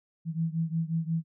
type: beating tone pair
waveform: sine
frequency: 161.7 / 167.3 Hz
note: E3 / E3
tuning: -33 / +26 cents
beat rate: 5.6 Hz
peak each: -29 / -31 dBFS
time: 0.25-1.24 s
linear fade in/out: 50 ms
effects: none